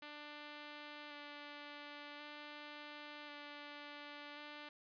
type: tone with vibrato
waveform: 5% pulse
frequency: 293.9 Hz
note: D4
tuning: 1 cent sharp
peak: -38 dBFS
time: 0.02-4.69 s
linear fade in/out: 5 ms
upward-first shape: square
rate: 0.46 Hz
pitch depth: 11 cents each way
effects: resampled to 11025 Hz + 13-bit

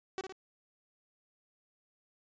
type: tone with echo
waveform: sawtooth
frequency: 380.1 Hz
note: F#4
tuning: 47 cents sharp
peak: -31 dBFS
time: 0.18-0.21 s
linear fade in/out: 0 ms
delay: 57 ms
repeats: 2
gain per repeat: -5 dB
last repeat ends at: 0.324 s
effects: resampled to 16000 Hz

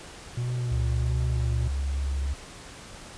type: tone with vibrato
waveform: triangle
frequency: 120.1 Hz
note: B2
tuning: 48 cents flat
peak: -24 dBFS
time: 0.37-1.68 s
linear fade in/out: 5 ms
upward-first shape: sine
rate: 1.5 Hz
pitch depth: 48 cents each way
type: tone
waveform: sine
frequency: 68.8 Hz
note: C#2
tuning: 12 cents flat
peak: -25 dBFS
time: 0.71-2.34 s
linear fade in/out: 10 ms
effects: pink hiss -44 dBFS RMS until 3.17 s + resampled to 22050 Hz

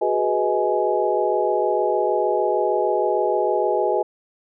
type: tone cluster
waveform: sine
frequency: 370.8 / 417.3 / 493 / 631 / 837 Hz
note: F#4 / G#4 / B4 / D#5 / G#5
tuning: +4 / +8 / -3 / +24 / +13 cents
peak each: -24 dBFS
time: 0.01-4.03 s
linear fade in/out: 10 ms
effects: none

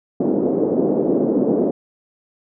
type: band-pass noise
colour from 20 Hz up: pink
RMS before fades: -18 dBFS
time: 0.2-1.71 s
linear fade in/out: 5 ms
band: 230 to 490 Hz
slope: 24 dB/octave
effects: none

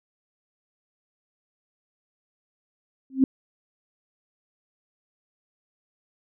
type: tone with exponential growth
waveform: sine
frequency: 265.2 Hz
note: C4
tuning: 23 cents sharp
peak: -10 dBFS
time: 3.1-3.24 s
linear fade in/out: 2 ms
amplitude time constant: 29 ms
effects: none

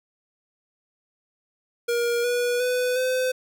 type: tone with pitch steps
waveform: square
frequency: 473.9 / 486.1 / 498.6 / 511.4 Hz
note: A#4 / B4 / B4 / C5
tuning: +28 / -28 / +16 / -40 cents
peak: -22 dBFS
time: 1.88-3.32 s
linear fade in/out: 10 ms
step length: 360 ms
effects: none

